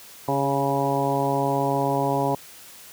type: harmonic tone with a mistuned harmonic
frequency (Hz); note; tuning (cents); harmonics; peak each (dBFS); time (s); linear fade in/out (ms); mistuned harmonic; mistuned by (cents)
139; C#3; +5; 1 / 2 / 3 / 4 / 5 / 6 / 7; -28 / -28 / -28 / -28 / -28 / -28 / -28; 0.28-2.35; 2; 3; -32
effects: white hiss -45 dBFS RMS until 2.92 s + high-pass 60 Hz 12 dB/octave